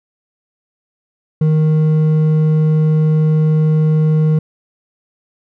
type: tone with hard clipping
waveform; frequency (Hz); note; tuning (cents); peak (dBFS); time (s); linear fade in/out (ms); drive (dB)
sine; 155.56; D#3; 0; -11; 1.41-4.39; 5; 5
effects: none